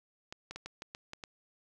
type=clicks; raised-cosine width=0.2 ms; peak=-25 dBFS; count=8; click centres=0.325 / 0.51 / 0.56 / 0.66 / 0.821 / 0.949 / 1.134 / 1.238 s; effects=none